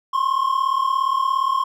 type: tone pair together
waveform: triangle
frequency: 1046.5 / 1083.7 Hz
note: C6 / C#6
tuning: 0 / -40 cents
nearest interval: minor second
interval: 60 cents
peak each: -19 / -18 dBFS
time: 0.13-1.64 s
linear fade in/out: 10 ms
effects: none